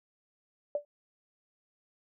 sine tone with exponential decay, 584 Hz, D5, 10 cents flat, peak -24 dBFS, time 0.75-0.85 s, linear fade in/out 2 ms, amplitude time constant 21 ms, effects none

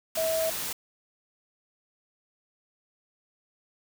sine tone in noise, 646 Hz, E5, 35 cents flat, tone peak -25 dBFS, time 0.17-0.5 s, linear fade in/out 5 ms, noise white, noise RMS -33 dBFS, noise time 0.15-0.73 s, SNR +5 dB, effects none

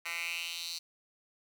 10% pulse tone with high-pass filter sweep, 169.2 Hz, E3, 45 cents sharp, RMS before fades -38 dBFS, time 0.05-0.79 s, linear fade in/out 10 ms, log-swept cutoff 1800 to 4500 Hz, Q 3.6, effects none

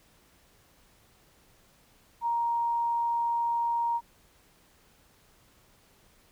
sine tone, 937 Hz, A#5, 9 cents sharp, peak -25 dBFS, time 2.21-4.01 s, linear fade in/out 50 ms, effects pink hiss -62 dBFS RMS until 6.31 s

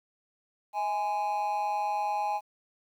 triangle tone with amplitude modulation, 830.6 Hz, G#5, in tune, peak -22 dBFS, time 0.73-2.41 s, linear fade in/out 50 ms, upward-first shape sine, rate 191 Hz, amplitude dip 70%, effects 10-bit

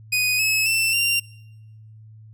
sawtooth tone with pitch steps, 2489 / 2580 / 2674 / 2771 Hz, D#7 / E7 / E7 / F7, 0 / -38 / +24 / -14 cents, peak -15 dBFS, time 0.12-1.2 s, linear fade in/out 10 ms, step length 270 ms, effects noise-tail reverb RT60 0.9 s tail -23 dB re dry + added 109 Hz sine -42 dBFS peak until 2.33 s

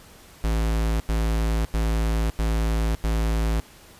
square tone bursts, 55 Hz, A1, in tune, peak -21 dBFS, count 5, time 0.44-3.6 s, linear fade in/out 0 ms, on 560 ms, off 90 ms, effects pink hiss -49 dBFS RMS until 3.99 s + resampled to 32000 Hz

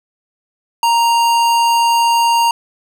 sine tone with hard clipping, 932.3 Hz, A#5, in tune, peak -12 dBFS, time 0.83-2.51 s, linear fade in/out 2 ms, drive 18 dB, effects none

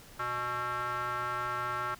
square tone with band-pass filter, 122.5 Hz, B2, 14 cents flat, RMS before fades -34 dBFS, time 0.19-1.95 s, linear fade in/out 10 ms, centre 1300 Hz, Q 4.4, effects pink hiss -53 dBFS RMS until 1.99 s

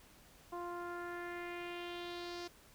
sawtooth tone with low-pass filter sweep, 349.2 Hz, F4, in tune, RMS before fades -44 dBFS, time 0.52-2.48 s, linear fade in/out 10 ms, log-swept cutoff 990 to 5200 Hz, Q 2.9, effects pink hiss -62 dBFS RMS until 2.74 s

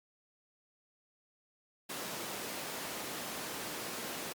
pink high-pass noise, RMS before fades -41 dBFS, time 1.89-4.33 s, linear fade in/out 10 ms, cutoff 240 Hz, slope 12 dB/octave, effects Opus 48 kbps

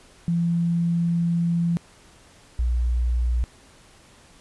sine tone pair in turn, 170 / 60.1 Hz, F3 / B1, -46 / -46 cents, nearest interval octave + tritone, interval 1800 cents, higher first, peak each -19 dBFS, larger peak neither, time 0.28-1.77 / 2.59-3.44 s, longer first, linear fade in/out 0 ms, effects pink hiss -52 dBFS RMS until 4.4 s + resampled to 24000 Hz

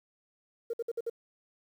sine tone bursts, 464.2 Hz, A#4, 7 cents flat, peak -29 dBFS, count 5, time 0.7-1.098 s, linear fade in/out 5 ms, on 34 ms, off 57 ms, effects tanh soft clip ceiling -26 dBFS + 10-bit

